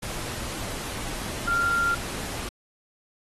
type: tone in noise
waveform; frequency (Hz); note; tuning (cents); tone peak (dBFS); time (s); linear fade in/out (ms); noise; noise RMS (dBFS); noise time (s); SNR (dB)
sine; 1388; F6; -11; -21; 1.47-1.95; 10; pink; -34; 0.02-2.49; +10
effects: AAC 32 kbps